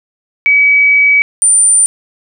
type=tone pair in turn; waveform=sine; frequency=2277 / 9108 Hz; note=C#7 / C#9; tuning=+46 / +46 cents; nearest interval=2 octaves; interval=2400 cents; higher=second; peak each=-5 dBFS; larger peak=neither; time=0.46-1.22 / 1.42-1.86 s; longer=first; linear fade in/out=0 ms; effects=none